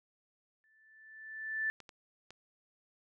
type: tone with exponential growth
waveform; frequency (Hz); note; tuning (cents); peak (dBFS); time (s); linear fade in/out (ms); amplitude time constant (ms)
sine; 1760; A6; 0; -29; 0.64-1.7; 0; 230
type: clicks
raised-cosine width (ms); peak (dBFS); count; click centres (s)
0.2; -33; 3; 1.803 / 1.892 / 2.306
effects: none